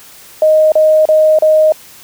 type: tone bursts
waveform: sine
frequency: 622.3 Hz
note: D#5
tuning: in tune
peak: -5 dBFS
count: 4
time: 0.42-1.722 s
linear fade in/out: 2 ms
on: 300 ms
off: 34 ms
effects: white hiss -38 dBFS RMS until 2.03 s